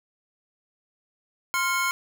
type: tone cluster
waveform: square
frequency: 1045 / 1398 / 2187 Hz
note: C6 / F6 / C#7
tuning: -2 / +1 / -24 cents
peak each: -28 dBFS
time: 1.54-1.91 s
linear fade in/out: 0 ms
effects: none